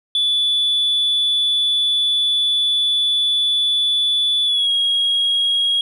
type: tone with pitch glide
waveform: sine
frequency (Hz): 3460 to 3290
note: A7 to G#7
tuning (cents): -30 to -17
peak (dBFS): -13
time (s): 0.15-5.81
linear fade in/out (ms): 2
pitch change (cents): -87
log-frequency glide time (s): 4.45-4.7
effects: tanh soft clip ceiling -12 dBFS